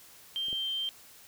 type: tone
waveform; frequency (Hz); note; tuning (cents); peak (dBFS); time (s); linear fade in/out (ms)
sine; 3149; G7; +7; -30; 0.36-0.89; 0
type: clicks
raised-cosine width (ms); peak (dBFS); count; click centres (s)
2; -38 / -32; 2; 0.484 / 0.529
effects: white hiss -54 dBFS RMS until 1.27 s